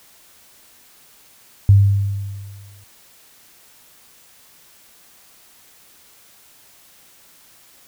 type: tone with exponential decay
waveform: sine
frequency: 99.6 Hz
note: G2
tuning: 28 cents sharp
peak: -5 dBFS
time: 1.69-2.84 s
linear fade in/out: 0 ms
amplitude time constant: 250 ms
effects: white hiss -50 dBFS RMS until 7.87 s